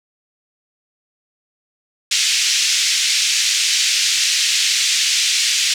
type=band-pass noise; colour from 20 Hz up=white; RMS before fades=-17 dBFS; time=2.11-5.74 s; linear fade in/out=5 ms; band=2200 to 6700 Hz; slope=24 dB/octave; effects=none